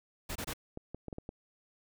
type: noise bursts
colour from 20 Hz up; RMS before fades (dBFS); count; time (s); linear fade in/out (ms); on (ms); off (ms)
pink; -38; 3; 0.29-0.536; 10; 66; 24
type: clicks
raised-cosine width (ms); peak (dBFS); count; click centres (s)
2; -27; 6; 0.774 / 0.946 / 1.083 / 1.128 / 1.184 / 1.291
effects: none